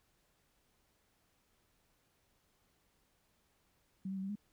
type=tone with pitch steps; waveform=sine; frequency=190.4 / 193.3 / 190.1 / 194.6 / 206.6 Hz; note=F#3 / G3 / F#3 / G3 / G#3; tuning=+50 / -24 / +47 / -12 / -9 cents; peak=-37 dBFS; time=4.05-4.355 s; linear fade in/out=5 ms; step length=61 ms; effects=pink hiss -75 dBFS RMS until 4.52 s